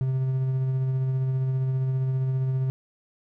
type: tone with tremolo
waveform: triangle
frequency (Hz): 131.3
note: C3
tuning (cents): +6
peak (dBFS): -19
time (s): 0.01-2.7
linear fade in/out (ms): 0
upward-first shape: triangle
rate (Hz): 15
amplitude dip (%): 30
effects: none